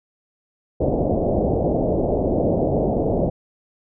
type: low-pass noise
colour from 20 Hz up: white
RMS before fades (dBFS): -20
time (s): 0.8-3.3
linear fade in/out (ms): 10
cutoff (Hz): 670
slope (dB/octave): 48
effects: none